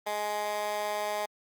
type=tone with high-pass filter; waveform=15% pulse; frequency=209 Hz; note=G#3; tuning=11 cents sharp; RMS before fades=-32 dBFS; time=0.06-1.26 s; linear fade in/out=10 ms; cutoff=720 Hz; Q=1.7; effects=Opus 24 kbps